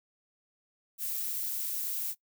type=noise; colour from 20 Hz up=violet; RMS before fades=-34 dBFS; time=0.98-2.15 s; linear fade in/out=50 ms; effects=noise-tail reverb RT60 0.1 s tail -19 dB re dry